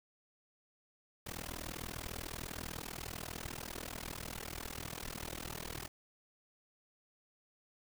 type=noise with amplitude modulation; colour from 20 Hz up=pink; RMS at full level=-40 dBFS; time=1.26-5.88 s; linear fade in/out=10 ms; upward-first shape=sine; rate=40.1 Hz; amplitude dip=100%; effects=none